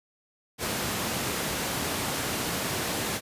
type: high-pass noise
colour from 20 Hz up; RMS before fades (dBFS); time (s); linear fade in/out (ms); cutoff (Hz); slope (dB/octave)
pink; -30; 0.58-3.21; 50; 110; 12
effects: resampled to 32000 Hz